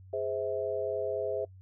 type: chord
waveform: sine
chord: Ab augmented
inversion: none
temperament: just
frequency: 415.3 / 519.1 / 648.9 Hz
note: Ab4 / C5 / E5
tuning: 0 / -14 / -27 cents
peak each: -34 dBFS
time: 0.13-1.45 s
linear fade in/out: 5 ms
effects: noise-tail reverb RT60 0.1 s tail -26 dB re dry + added 94 Hz sine -49 dBFS peak until 1.61 s